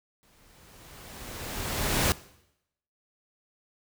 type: noise with exponential growth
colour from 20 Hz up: pink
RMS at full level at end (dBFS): -23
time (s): 0.23-2.12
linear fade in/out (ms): 0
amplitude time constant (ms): 410
effects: noise-tail reverb RT60 0.8 s tail -19 dB re dry